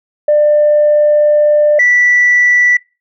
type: tone pair in turn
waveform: sine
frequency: 596 / 1963.4 Hz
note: D5 / B6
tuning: +25 / -11 cents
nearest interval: octave + major sixth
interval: 2064 cents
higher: second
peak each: -5 dBFS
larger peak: neither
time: 0.28-1.79 / 1.79-2.77 s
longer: first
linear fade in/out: 5 ms
effects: noise-tail reverb RT60 0.3 s tail -23 dB re dry + tanh soft clip ceiling -2 dBFS